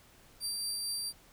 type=tone with tremolo; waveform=25% pulse; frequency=4699 Hz; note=D8; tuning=in tune; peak=-28 dBFS; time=0.4-1.13 s; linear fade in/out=50 ms; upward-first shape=triangle; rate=4.4 Hz; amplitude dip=25%; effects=pink hiss -60 dBFS RMS until 1.32 s